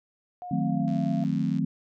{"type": "tone with pitch glide", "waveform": "sine", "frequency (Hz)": [718, 681.6], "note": ["F5", "F5"], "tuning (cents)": [48, -42], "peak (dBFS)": -35, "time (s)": [0.42, 1.24], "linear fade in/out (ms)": 0, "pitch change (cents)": -90, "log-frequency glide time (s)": [0.58, 0.96]}
{"type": "chord", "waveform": "sine", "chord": "D# diminished seventh", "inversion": "none", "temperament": "equal with one note detuned", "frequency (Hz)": [155.56, 182.24, 220, 261.6], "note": ["D#3", "F#3", "A3", "C4"], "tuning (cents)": [0, -26, 0, 0], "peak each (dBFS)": -29, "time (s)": [0.51, 1.65], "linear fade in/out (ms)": 5}
{"type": "click train", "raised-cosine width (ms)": 0.2, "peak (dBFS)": -33, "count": 64, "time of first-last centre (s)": [0.88, 1.585], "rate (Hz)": 89.4}
{"effects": []}